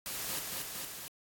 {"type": "noise with echo", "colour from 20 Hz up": "white", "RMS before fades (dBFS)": -38, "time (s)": [0.06, 0.39], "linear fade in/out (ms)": 0, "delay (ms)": 230, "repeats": 3, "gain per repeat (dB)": -2, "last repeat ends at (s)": 1.08, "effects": ["AAC 64 kbps"]}